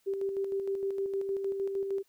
sine tone with tremolo, 392 Hz, G4, in tune, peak -28 dBFS, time 0.06-2.03 s, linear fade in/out 20 ms, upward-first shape square, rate 6.5 Hz, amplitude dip 40%, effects white hiss -71 dBFS RMS until 2.08 s

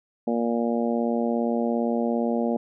harmonic tone, 117.4 Hz, A#2, 13 cents sharp, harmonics 2 / 3 / 4 / 5 / 6 / 7, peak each -24 / -31 / -29 / -30 / -33 / -36 dBFS, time 0.27-2.57 s, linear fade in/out 5 ms, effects none

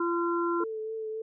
harmonic tone, 342.5 Hz, F4, 34 cents flat, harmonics 1 / 3 / 4, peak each -27 / -32 / -33 dBFS, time 0-0.64 s, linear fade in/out 5 ms
sine tone with vibrato, 440 Hz, A4, in tune, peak -32 dBFS, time 0.6-1.22 s, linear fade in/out 5 ms, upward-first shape triangle, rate 3.6 Hz, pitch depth 25 cents each way
effects none

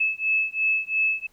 sine beating tone pair, 2602 / 2604.9 Hz, E7 / E7, -23 / -21 cents, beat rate 2.9 Hz, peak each -24 dBFS, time 0-1.27 s, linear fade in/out 10 ms, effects pink hiss -63 dBFS RMS until 1.32 s

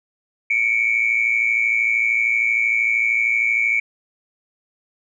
sine tone pair together, 2217 / 2330 Hz, C#7 / D7, 0 / -14 cents, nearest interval minor second, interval 86 cents, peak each -18 dBFS, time 0.5-3.8 s, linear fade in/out 5 ms, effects tanh soft clip ceiling -8 dBFS

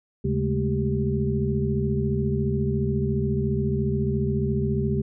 sine tone cluster, 78 / 138.3 / 207 / 221.3 / 391.5 Hz, D#2 / C#3 / G#3 / A3 / G4, +5 / -4 / -5 / +10 / -2 cents, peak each -29 / -25 / -29 / -30 / -28 dBFS, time 0.24-5.02 s, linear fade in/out 10 ms, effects none

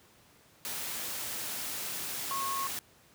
sine tone in noise, 1091 Hz, C#6, 28 cents flat, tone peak -32 dBFS, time 2.31-2.67 s, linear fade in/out 0 ms, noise white, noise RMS -37 dBFS, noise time 0.65-2.79 s, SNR +2 dB, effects pink hiss -61 dBFS RMS until 3.14 s + high-pass 80 Hz 12 dB/octave

